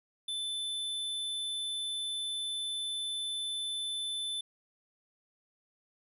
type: tone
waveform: square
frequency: 3520 Hz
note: A7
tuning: in tune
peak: -34 dBFS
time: 0.28-4.41 s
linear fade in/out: 5 ms
effects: resampled to 32000 Hz